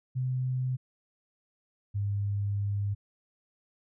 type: tone pair in turn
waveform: sine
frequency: 128.2 / 101.14 Hz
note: C3 / G#2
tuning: -35 / -45 cents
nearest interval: major third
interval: 410 cents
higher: first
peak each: -27 dBFS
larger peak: neither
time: 0.15-0.77 / 1.94-2.95 s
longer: second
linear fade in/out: 20 ms
effects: none